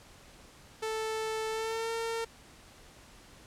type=tone with pitch glide; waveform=sawtooth; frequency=440 to 456.3 Hz; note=A4 to A#4; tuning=0 to -37 cents; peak=-28 dBFS; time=0.82-2.25 s; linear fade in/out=10 ms; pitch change=+63 cents; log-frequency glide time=1.49-1.91 s; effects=pink hiss -55 dBFS RMS until 3.46 s + low-pass 10000 Hz 12 dB/octave